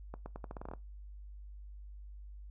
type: accelerating click train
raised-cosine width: 1 ms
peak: -29 dBFS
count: 11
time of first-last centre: 0.14-0.736 s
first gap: 120 ms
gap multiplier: 0.83
effects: noise-tail reverb RT60 0.2 s tail -20 dB re dry + added 50 Hz sine -46 dBFS peak until 2.5 s